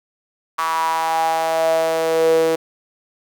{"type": "tone with high-pass filter sweep", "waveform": "sawtooth", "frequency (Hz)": 162.5, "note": "E3", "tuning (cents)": -24, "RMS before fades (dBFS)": -18, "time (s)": [0.58, 2.56], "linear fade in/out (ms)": 10, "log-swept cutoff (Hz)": [1100, 430], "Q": 7.7, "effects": []}